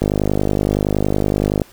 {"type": "click train", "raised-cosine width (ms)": 2, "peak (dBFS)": -3, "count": 82, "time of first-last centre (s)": [0.02, 1.618], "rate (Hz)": 50.7, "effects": ["pink hiss -46 dBFS RMS until 1.72 s"]}